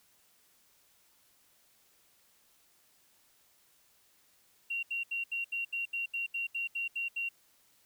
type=tone bursts; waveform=triangle; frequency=2754 Hz; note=F7; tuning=25 cents flat; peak=-28 dBFS; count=13; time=4.7-7.29 s; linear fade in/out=10 ms; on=130 ms; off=75 ms; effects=tanh soft clip ceiling -30 dBFS + white hiss -67 dBFS RMS until 7.85 s